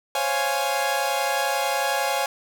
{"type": "chord", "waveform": "sawtooth", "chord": "Db major seventh", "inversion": "third", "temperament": "equal", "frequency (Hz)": [523.3, 554.4, 698.5, 830.6], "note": ["C5", "Db5", "F5", "Ab5"], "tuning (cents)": [0, 0, 0, 0], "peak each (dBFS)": [-27, -24, -25, -21], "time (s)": [0.15, 2.26], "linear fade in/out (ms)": 2, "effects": []}